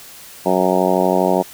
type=harmonic tone; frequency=92.5 Hz; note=F#2; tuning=in tune; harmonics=2 / 3 / 4 / 5 / 6 / 7 / 8 / 9 / 10; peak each=-21 / -23 / -20 / -23 / -21 / -20 / -23 / -24 / -24 dBFS; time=0.45-1.43 s; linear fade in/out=20 ms; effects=white hiss -39 dBFS RMS until 1.53 s